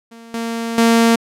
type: tone with level steps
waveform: sawtooth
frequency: 230 Hz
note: A#3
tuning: 23 cents flat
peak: -33 / -17 / -6 dBFS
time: 0.11-1.16 s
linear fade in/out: 10 ms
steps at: 0.34 / 0.78 s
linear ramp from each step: 2 ms
effects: low-pass 12000 Hz 12 dB/octave